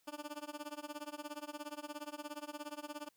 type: tone with tremolo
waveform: 15% pulse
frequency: 296.1 Hz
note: D4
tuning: 14 cents sharp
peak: -34 dBFS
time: 0.07-3.09 s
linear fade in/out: 10 ms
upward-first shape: sine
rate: 17 Hz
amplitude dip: 95%
effects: white hiss -75 dBFS RMS until 3.16 s